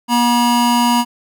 square tone pair together, 240 / 960 Hz, B3 / B5, -49 / -49 cents, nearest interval 2 octaves, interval 2400 cents, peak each -15 dBFS, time 0.08-1.05 s, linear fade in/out 50 ms, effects none

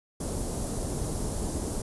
pink band-stop noise, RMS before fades -31 dBFS, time 0.2-1.82 s, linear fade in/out 5 ms, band 580 to 9300 Hz, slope 12 dB/octave, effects resampled to 24000 Hz

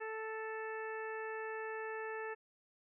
harmonic tone, 440 Hz, A4, in tune, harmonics 1 / 2 / 3 / 4 / 5 / 6, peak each -42 / -47 / -50 / -46 / -56 / -54 dBFS, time 0-2.35 s, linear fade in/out 20 ms, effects none

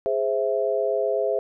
sine chord, Ab augmented, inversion none, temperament equal, 415.3 / 523.3 / 659.3 Hz, Ab4 / C5 / E5, 0 / 0 / 0 cents, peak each -25 dBFS, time 0.06-1.39 s, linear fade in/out 0 ms, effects none

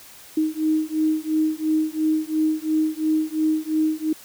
sine beating tone pair, 311.1 / 314 Hz, D#4 / D#4, 0 / +16 cents, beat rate 2.9 Hz, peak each -22 dBFS, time 0.37-4.13 s, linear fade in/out 5 ms, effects white hiss -45 dBFS RMS until 4.24 s

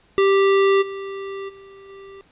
square tone with level steps, 392 Hz, G4, in tune, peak -14 / -29 / -42 / -39 dBFS, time 0.18-2.21 s, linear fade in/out 0 ms, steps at 0.81 / 1.48 / 1.88 s, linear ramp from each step 20 ms, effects pink hiss -57 dBFS RMS until 2.31 s + resampled to 8000 Hz

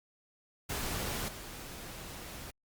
pink noise with level steps, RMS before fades -36 / -45 dBFS, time 0.69-2.51 s, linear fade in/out 10 ms, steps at 1.28 s, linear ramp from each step 5 ms, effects Opus 48 kbps

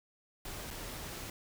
pink noise with dropouts, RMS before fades -43 dBFS, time 0.45-1.3 s, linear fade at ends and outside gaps 2 ms, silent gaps 0.705-0.709 s, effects none

